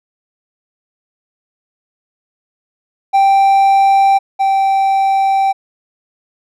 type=tone pair in turn; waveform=triangle; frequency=784 / 779 Hz; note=G5 / G5; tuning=0 / -11 cents; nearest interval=unison; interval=11 cents; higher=first; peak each=-5 / -8 dBFS; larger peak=first; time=3.13-4.19 / 4.39-5.53 s; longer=second; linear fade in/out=20 ms; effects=none